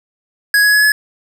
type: tone with pitch steps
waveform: square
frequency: 1664 / 1677.5 / 1691.1 / 1704.9 Hz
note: G#6 / G#6 / G#6 / G#6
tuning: +3 / +17 / +31 / +45 cents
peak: -9 dBFS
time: 0.54-0.92 s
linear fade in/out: 2 ms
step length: 95 ms
effects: none